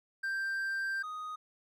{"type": "tone pair in turn", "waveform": "triangle", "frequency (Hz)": [1576, 1245.8], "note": ["G6", "D#6"], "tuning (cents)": [9, 2], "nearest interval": "major third", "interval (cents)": 407, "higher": "first", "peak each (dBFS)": [-30, -36], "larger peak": "first", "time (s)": [[0.23, 1.03], [1.03, 1.36]], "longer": "first", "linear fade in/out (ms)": 10, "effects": []}